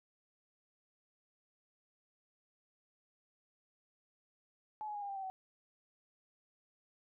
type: tone with pitch steps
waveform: sine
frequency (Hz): 856 / 838.9 / 822.1 / 805.6 / 789.5 / 773.7 / 758.2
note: A5 / G#5 / G#5 / G5 / G5 / G5 / F#5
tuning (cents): -48 / +17 / -18 / +47 / +12 / -23 / +42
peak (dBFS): -39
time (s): 4.81-5.3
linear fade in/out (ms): 0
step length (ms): 70
effects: none